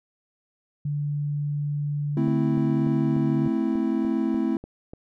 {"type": "tone with pitch glide", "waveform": "sine", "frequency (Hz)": [146, 144.99], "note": ["D3", "D3"], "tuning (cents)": [-10, -22], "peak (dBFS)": -24, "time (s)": [0.85, 3.48], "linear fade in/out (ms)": 5, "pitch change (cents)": -12, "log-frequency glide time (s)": [2.03, 2.68]}
{"type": "chord", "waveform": "triangle", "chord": "A minor", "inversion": "none", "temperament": "equal", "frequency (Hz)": [220, 261.6, 329.6], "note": ["A3", "C4", "E4"], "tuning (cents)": [0, 0, 0], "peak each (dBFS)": -24, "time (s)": [2.17, 4.57], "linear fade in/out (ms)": 2}
{"type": "click train", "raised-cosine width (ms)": 2, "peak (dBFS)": -26, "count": 10, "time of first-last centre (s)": [2.28, 4.935], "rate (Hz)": 3.39}
{"effects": []}